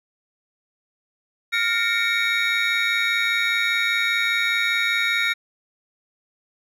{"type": "tone cluster", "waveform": "triangle", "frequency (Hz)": [1404, 1833, 2195, 2300, 3768], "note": ["F6", "A#6", "C#7", "D7", "A#7"], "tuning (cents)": [9, -30, -18, -37, 18], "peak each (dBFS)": -24, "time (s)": [1.52, 5.34], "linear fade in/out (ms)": 20, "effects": []}